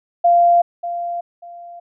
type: tone with echo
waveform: sine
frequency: 693 Hz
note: F5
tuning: 14 cents flat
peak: -9 dBFS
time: 0.24-0.62 s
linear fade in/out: 10 ms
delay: 590 ms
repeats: 2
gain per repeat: -12 dB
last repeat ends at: 1.8 s
effects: none

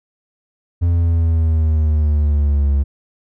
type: exponential sweep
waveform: triangle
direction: down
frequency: 86.5 to 69.3 Hz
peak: -10 dBFS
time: 0.81-2.84 s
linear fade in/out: 20 ms
effects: none

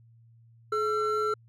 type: tone pair together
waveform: triangle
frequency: 426.3 / 1351.5 Hz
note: G#4 / E6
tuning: +45 / +43 cents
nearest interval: octave + minor sixth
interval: 1998 cents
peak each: -26 dBFS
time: 0.72-1.34 s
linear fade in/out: 5 ms
effects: added 115 Hz sine -54 dBFS peak until 1.48 s

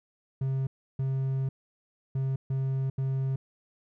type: tone bursts at uneven times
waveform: triangle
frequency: 133.6 Hz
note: C3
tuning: 36 cents sharp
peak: -24 dBFS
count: 5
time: 0.41-0.67 / 0.99-1.49 / 2.15-2.36 / 2.5-2.9 / 2.98-3.36 s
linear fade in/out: 5 ms
effects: none

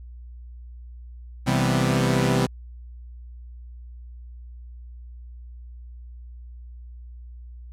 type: chord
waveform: sawtooth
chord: C major seventh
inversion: none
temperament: equal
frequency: 130.81 / 164.81 / 196 / 246.9 Hz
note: C3 / E3 / G3 / B3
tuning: 0 / 0 / 0 / 0 cents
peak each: -18 / -22 / -22 / -23 dBFS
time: 1.46-2.47 s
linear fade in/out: 20 ms
effects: added 60 Hz sine -38 dBFS peak until 7.72 s + low-pass 11000 Hz 12 dB/octave

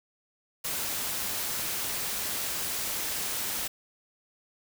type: noise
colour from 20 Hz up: white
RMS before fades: -32 dBFS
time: 0.64-3.68 s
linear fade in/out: 10 ms
effects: none

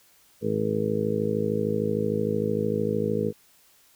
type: harmonic tone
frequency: 53.2 Hz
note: G#1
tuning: 42 cents sharp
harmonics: 2 / 3 / 4 / 5 / 6 / 7 / 8 / 9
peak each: -33 / -33 / -29 / -39 / -34 / -38 / -28 / -29 dBFS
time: 0.41-3.33 s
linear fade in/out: 50 ms
effects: white hiss -59 dBFS RMS until 3.95 s

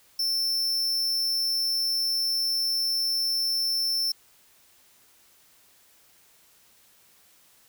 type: tone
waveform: 45% pulse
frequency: 5360 Hz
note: E8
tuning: 28 cents sharp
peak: -24 dBFS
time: 0.19-4.12 s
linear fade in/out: 5 ms
effects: white hiss -59 dBFS RMS until 7.68 s

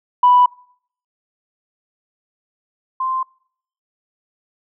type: tone pair in turn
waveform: sine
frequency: 987.8 / 1042.9 Hz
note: B5 / C6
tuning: 0 / -6 cents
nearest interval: minor second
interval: 94 cents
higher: second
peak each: -7 / -18 dBFS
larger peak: first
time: 0.23-0.46 / 3-3.23 s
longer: neither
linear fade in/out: 5 ms
effects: noise-tail reverb RT60 0.6 s tail -25 dB re dry + tanh soft clip ceiling -3 dBFS

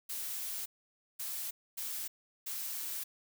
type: noise bursts at uneven times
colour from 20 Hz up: blue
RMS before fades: -39 dBFS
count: 4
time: 0.09-0.66 / 1.19-1.51 / 1.77-2.08 / 2.46-3.04 s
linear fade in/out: 10 ms
effects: none

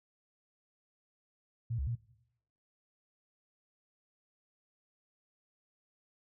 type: tone with pitch steps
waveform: sine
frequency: 116.2 / 68 / 117.4 Hz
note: A#2 / C#2 / A#2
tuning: -5 / -33 / +13 cents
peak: -32 dBFS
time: 1.7-1.955 s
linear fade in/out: 10 ms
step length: 85 ms
effects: noise-tail reverb RT60 0.8 s tail -19 dB re dry

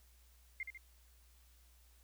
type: tone with echo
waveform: sine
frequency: 2100 Hz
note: C7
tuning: 6 cents sharp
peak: -38 dBFS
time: 0.6-0.63 s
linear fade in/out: 2 ms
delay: 73 ms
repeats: 2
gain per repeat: -5 dB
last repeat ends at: 0.776 s
effects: added 60 Hz sine -63 dBFS peak until 2.03 s + white hiss -70 dBFS RMS until 2.03 s

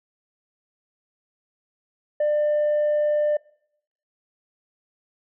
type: tone with tanh clipping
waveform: sine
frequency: 597 Hz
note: D5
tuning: 28 cents sharp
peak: -19 dBFS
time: 2.2-3.37 s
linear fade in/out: 5 ms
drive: 1 dB
effects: noise-tail reverb RT60 0.7 s tail -23 dB re dry

